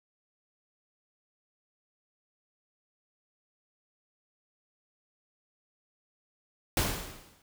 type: noise with exponential decay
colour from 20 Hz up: pink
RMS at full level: -25 dBFS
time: 6.77-7.42 s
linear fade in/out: 2 ms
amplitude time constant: 140 ms
effects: none